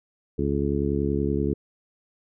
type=harmonic tone; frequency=70.5 Hz; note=C#2; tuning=30 cents sharp; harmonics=1 / 2 / 3 / 4 / 5 / 6; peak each=-29 / -29 / -29 / -29 / -29 / -29 dBFS; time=0.38-1.54 s; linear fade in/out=10 ms; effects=none